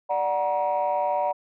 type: chord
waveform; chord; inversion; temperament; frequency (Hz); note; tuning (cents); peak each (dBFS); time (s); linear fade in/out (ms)
sine; D augmented; none; equal with one note detuned; 587.3 / 740 / 948.6; D5 / F#5 / A#5; 0 / 0 / +30; -25; 0.09-1.33; 20
effects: tanh soft clip ceiling -16 dBFS